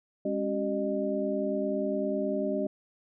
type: tone cluster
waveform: sine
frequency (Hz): 204.3 / 274.3 / 382.1 / 609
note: G#3 / C#4 / G4 / D#5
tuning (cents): -28 / -18 / -44 / -37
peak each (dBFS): -33 / -33 / -33 / -31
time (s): 0.25-2.67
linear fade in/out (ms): 5
effects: none